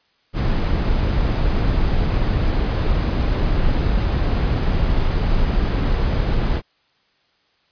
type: noise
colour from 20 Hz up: brown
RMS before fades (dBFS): -18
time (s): 0.33-6.62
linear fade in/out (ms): 50
effects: white hiss -62 dBFS RMS until 7.71 s + resampled to 11025 Hz